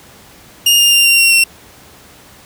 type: tone with pitch steps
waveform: sawtooth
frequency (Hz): 2833 / 2810 / 2788 / 2765 / 2743 / 2721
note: F7 / F7 / F7 / F7 / F7 / F7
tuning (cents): +24 / +10 / -4 / -18 / -32 / -46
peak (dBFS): -4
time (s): 0.66-1.44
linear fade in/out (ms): 5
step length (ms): 130
effects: pink hiss -41 dBFS RMS until 2.45 s + high-pass 60 Hz 12 dB/octave